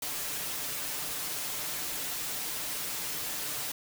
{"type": "noise with comb filter", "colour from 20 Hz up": "white", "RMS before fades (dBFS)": -35, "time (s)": [0.02, 3.72], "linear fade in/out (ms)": 5, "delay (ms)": 6.7, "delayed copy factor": 0.55, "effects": []}